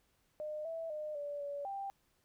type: tone with pitch steps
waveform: sine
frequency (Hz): 608 / 656 / 608 / 579 / 571 / 789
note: D#5 / E5 / D#5 / D5 / D5 / G5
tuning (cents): -40 / -9 / -40 / -25 / -49 / +11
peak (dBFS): -38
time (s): 0.4-1.9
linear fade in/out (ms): 0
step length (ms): 250
effects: pink hiss -75 dBFS RMS until 2.24 s